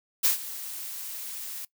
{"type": "noise with ADSR envelope", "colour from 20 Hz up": "blue", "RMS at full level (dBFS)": -20, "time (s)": [0.23, 1.65], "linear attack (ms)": 21, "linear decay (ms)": 120, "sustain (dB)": -17, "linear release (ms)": 5, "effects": ["noise-tail reverb RT60 0.1 s tail -20 dB re dry"]}